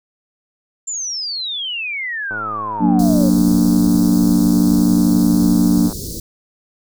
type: exponential sweep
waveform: sine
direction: down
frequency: 7350 to 523.3 Hz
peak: -21 dBFS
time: 0.87-3.3 s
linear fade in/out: 10 ms
type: click train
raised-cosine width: 1 ms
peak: -18 dBFS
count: 388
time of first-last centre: 2.31-5.927 s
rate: 107 Hz
type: chord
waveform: sine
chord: Gb augmented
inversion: none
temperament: equal with one note detuned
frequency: 181.82 / 233.1 / 293.7 Hz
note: Gb3 / Bb3 / D4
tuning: -30 / 0 / 0 cents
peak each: -15 dBFS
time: 2.79-5.91 s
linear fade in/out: 50 ms
type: band-stop noise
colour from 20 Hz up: pink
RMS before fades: -27 dBFS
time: 2.99-6.2 s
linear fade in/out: 2 ms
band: 470 to 4300 Hz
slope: 48 dB/octave
effects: none